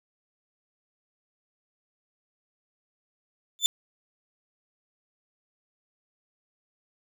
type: tone with exponential growth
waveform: 30% pulse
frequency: 3527 Hz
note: A7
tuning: 3 cents sharp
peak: -11 dBFS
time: 3.59-3.66 s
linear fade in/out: 0 ms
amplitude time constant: 15 ms
effects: none